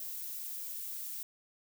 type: noise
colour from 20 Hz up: violet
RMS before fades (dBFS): -41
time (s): 0-1.23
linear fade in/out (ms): 2
effects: none